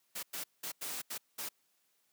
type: noise bursts at uneven times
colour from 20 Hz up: white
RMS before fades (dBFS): -40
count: 6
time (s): 0.15-0.23 / 0.33-0.44 / 0.63-0.72 / 0.81-1.02 / 1.1-1.18 / 1.38-1.49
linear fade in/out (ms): 10
effects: white hiss -75 dBFS RMS until 2.12 s + high-pass 150 Hz 12 dB/octave